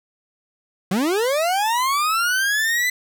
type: linear sweep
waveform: 40% pulse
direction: up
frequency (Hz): 172.3 to 2020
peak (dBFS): -17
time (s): 0.91-2.9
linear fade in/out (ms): 5
effects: none